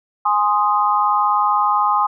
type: chord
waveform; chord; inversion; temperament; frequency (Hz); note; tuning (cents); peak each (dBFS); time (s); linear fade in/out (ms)
sine; Ab major; none; equal; 830.6 / 1046.5 / 1244.5; Ab5 / C6 / Eb6; 0 / 0 / 0; -18; 0.25-2.07; 10
effects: none